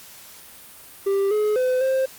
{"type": "tone with pitch steps", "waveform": "triangle", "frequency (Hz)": [394.1, 423.6, 509, 527], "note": ["G4", "G#4", "C5", "C5"], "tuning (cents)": [9, 34, -48, 12], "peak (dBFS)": -16, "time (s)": [1.06, 2.06], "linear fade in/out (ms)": 10, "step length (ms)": 250, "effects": ["white hiss -44 dBFS RMS until 2.18 s", "Opus 48 kbps"]}